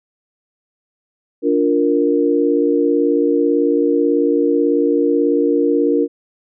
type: chord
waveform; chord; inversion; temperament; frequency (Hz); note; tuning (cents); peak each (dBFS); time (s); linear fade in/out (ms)
sine; Bb major; first; just; 291.4 / 349.6 / 466.2; D4 / F4 / Bb4; -13 / +2 / 0; -16 / -18 / -16; 1.42-6.08; 50
effects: none